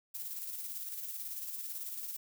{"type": "noise with tremolo", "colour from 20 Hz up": "violet", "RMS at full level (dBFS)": -40, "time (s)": [0.14, 2.17], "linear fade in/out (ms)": 10, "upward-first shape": "square", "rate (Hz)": 18, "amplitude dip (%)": 35, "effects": []}